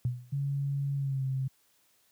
sine tone with exponential decay, 123.3 Hz, B2, 2 cents flat, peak -23 dBFS, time 0.05-0.36 s, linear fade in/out 0 ms, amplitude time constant 67 ms
sine tone with pitch glide, 140 to 132.68 Hz, C#3 to C3, +18 to +25 cents, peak -28 dBFS, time 0.32-1.48 s, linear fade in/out 10 ms, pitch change -93 cents, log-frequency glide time 0.96-1.24 s
effects white hiss -68 dBFS RMS until 2.11 s + high-pass 60 Hz 12 dB/octave

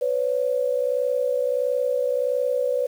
sine tone pair together, 502 / 563.5 Hz, B4 / C#5, +28 / +28 cents, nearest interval major second, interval 200 cents, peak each -22 / -24 dBFS, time 0.01-2.87 s, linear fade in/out 10 ms, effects 8-bit

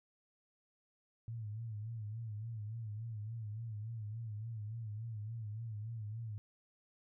sine tone with vibrato, 110 Hz, A2, in tune, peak -40 dBFS, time 1.28-6.38 s, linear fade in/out 0 ms, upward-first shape sine, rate 3.5 Hz, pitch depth 98 cents each way, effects none

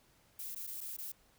violet noise with dropouts, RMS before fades -43 dBFS, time 0.39-1.12 s, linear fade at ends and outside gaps 5 ms, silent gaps 0.549-0.559 / 0.669-0.673 / 0.807-0.811 / 0.968-0.984 s, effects pink hiss -68 dBFS RMS until 1.38 s

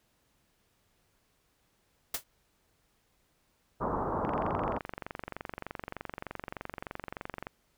white noise with exponential decay, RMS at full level -27 dBFS, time 2.14-2.24 s, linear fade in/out 5 ms, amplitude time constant 20 ms
white low-pass noise, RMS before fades -32 dBFS, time 3.8-4.79 s, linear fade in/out 20 ms, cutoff 1200 Hz, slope 48 dB/octave
click train, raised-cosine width 0.5 ms, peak -22 dBFS, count 76, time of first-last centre 4.25-7.469 s, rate 23.3 Hz
effects pink hiss -72 dBFS RMS until 7.77 s

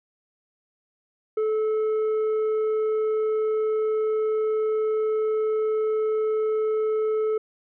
sine tone with tanh clipping, 433.9 Hz, A4, 24 cents flat, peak -22 dBFS, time 1.37-7.38 s, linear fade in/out 5 ms, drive 5 dB, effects none

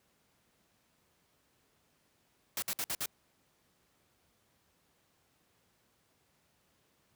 white noise bursts, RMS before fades -35 dBFS, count 5, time 2.57-3.059 s, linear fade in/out 2 ms, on 53 ms, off 56 ms, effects pink hiss -72 dBFS RMS until 7.15 s + high-pass 80 Hz 12 dB/octave

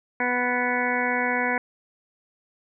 harmonic tone, 246.9 Hz, B3, in tune, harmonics 1 / 2 / 3 / 4 / 6 / 7 / 8 / 9, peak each -30 / -30 / -30 / -30 / -30 / -30 / -30 / -30 dBFS, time 0.2-1.58 s, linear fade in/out 2 ms, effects none

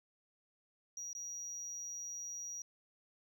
sine tone with dropouts, 5760 Hz, F#8, 47 cents flat, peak -40 dBFS, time 0.97-2.62 s, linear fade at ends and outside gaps 2 ms, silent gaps 1.131-1.15 s, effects tanh soft clip ceiling -39 dBFS + 13-bit

